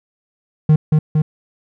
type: tone with echo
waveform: triangle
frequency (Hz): 153.9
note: D#3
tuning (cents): -19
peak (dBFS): -5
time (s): 0.69-0.76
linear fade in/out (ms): 5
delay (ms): 230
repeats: 2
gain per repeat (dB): -2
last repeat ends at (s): 1.22
effects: none